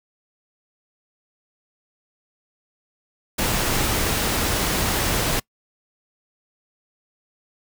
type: noise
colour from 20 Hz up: pink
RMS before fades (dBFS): -22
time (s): 3.38-5.4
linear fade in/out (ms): 10
effects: noise-tail reverb RT60 0.1 s tail -25 dB re dry